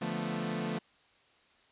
sawtooth chord, B half-diminished seventh, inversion first, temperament equal, 146.83 / 174.61 / 220 / 246.9 Hz, D3 / F3 / A3 / B3, 0 / 0 / 0 / 0 cents, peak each -37 / -33 / -32 / -37 dBFS, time 0.01-0.79 s, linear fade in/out 10 ms, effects white hiss -65 dBFS RMS until 1.71 s + resampled to 8000 Hz

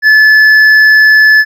sine tone with hard clipping, 1730 Hz, A6, 30 cents flat, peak -3 dBFS, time 0.02-1.45 s, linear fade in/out 50 ms, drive 4 dB, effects none

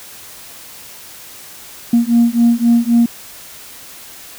sine beating tone pair, 233.1 / 236.9 Hz, A#3 / A#3, 0 / +28 cents, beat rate 3.8 Hz, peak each -11 dBFS, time 1.93-3.06 s, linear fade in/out 5 ms, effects tanh soft clip ceiling -4 dBFS + white hiss -36 dBFS RMS until 4.38 s

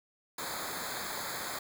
pink noise with comb filter, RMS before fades -38 dBFS, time 0.38-1.59 s, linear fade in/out 5 ms, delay 0.35 ms, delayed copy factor -1, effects none

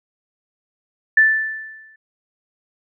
sine tone with exponential decay, 1760 Hz, A6, in tune, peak -7 dBFS, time 1.17-1.96 s, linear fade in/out 5 ms, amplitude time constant 170 ms, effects none

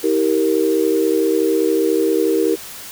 sine chord, E diminished, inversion none, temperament equal with one note detuned, 321.5 / 392 / 466.2 Hz, E4 / G4 / Bb4, -43 / 0 / 0 cents, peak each -18 dBFS, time 0.03-2.56 s, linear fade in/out 20 ms, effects white hiss -34 dBFS RMS until 2.91 s

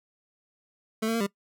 25% pulse tone with pitch steps, 220.4 / 226.2 / 230.1 / 199.6 Hz, A3 / A3 / A#3 / G3, +3 / +48 / -22 / +32 cents, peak -21 dBFS, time 1.02-1.268 s, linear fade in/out 10 ms, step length 62 ms, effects noise-tail reverb RT60 0.1 s tail -21 dB re dry

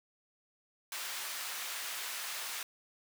pink high-pass noise, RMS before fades -40 dBFS, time 0.92-2.63 s, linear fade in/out 2 ms, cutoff 1300 Hz, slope 12 dB/octave, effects none

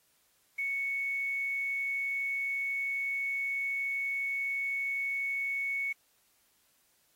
sine tone with quantisation, 2217 Hz, C#7, in tune, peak -30 dBFS, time 0.58-5.93 s, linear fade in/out 10 ms, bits 9, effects white hiss -70 dBFS RMS until 7.15 s + AAC 48 kbps

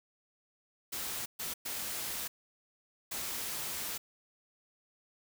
white noise bursts at uneven times, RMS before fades -38 dBFS, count 4, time 0.92-1.26 / 1.39-1.54 / 1.65-2.28 / 3.11-3.98 s, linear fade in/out 10 ms, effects none

